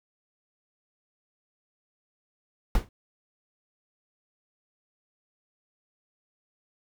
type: noise with exponential decay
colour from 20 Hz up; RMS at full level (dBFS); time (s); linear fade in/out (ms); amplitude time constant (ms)
brown; -19; 2.75-2.89; 1; 30
effects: none

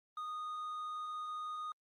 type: tone with hard clipping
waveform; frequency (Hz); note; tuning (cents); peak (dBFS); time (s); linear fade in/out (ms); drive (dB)
sine; 1236; D#6; -12; -40; 0.17-1.72; 2; 3
effects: Opus 32 kbps

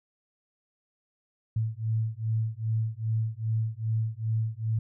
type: beating tone pair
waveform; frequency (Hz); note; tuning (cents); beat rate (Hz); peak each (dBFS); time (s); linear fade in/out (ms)
sine; 110 / 112.5; A2 / A2; 0 / +39; 2.5; -29; 1.56-4.79; 5
effects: none

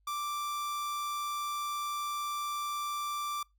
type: tone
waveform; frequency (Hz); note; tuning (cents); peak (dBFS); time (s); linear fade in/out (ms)
45% pulse; 1174.7; D6; 0; -33; 0.07-3.43; 5
effects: noise-tail reverb RT60 0.2 s tail -24 dB re dry + added 50 Hz sine -67 dBFS peak until 3.58 s

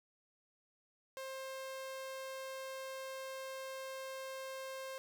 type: tone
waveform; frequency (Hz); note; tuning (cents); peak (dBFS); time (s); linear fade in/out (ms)
sawtooth; 530; C5; +22; -39; 1.17-4.98; 0
effects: none

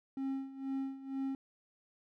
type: tone with tremolo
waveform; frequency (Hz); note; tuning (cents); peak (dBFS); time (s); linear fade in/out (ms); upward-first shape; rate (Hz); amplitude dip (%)
triangle; 269.3; C#4; -50; -31; 0.17-1.35; 2; sine; 2.1; 80
effects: none

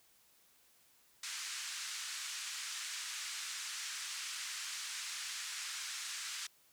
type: band-pass noise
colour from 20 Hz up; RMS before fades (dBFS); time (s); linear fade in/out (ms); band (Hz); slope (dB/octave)
white; -43; 1.23-6.47; 5; 1300 to 7900; 24
effects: white hiss -68 dBFS RMS until 6.72 s

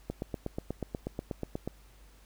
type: click train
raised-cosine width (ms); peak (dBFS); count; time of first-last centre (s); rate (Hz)
2; -20; 14; 0.1-1.676; 8.25
effects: added 50 Hz sine -55 dBFS peak until 2.25 s + pink hiss -62 dBFS RMS until 2.25 s

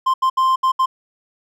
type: tone bursts at uneven times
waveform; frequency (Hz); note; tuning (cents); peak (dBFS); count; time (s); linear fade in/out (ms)
triangle; 1046.5; C6; 0; -11; 5; 0.06-0.14 / 0.22-0.3 / 0.37-0.56 / 0.63-0.72 / 0.79-0.86; 10
effects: none

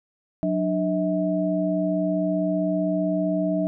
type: tone cluster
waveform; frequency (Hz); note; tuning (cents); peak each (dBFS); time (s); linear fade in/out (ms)
sine; 182.4 / 297.9 / 642; F#3 / D4 / E5; -24 / +25 / -46; -25; 0.43-3.67; 0
effects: none

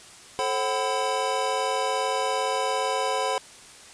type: tone cluster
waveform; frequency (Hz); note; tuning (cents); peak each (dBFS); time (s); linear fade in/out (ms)
square; 436.4 / 534 / 755 / 1005; A4 / C5 / F#5 / B5; -14 / +35 / +35 / +30; -32 / -30 / -30 / -29; 0.39-3.38; 0
effects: white hiss -47 dBFS RMS until 3.93 s + resampled to 22050 Hz

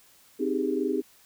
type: chord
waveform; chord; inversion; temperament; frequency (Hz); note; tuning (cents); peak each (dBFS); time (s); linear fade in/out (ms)
sine; Ab major seventh; first; equal; 261.6 / 311.1 / 392 / 415.3; C4 / Eb4 / G4 / Ab4; 0 / 0 / 0 / 0; -30 / -30 / -29 / -31; 0.39-1.02; 20
effects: white hiss -58 dBFS RMS until 1.25 s

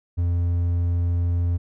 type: tone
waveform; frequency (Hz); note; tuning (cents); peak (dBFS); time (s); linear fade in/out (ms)
triangle; 86.7; F2; -12; -17; 0.17-1.58; 20
effects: none

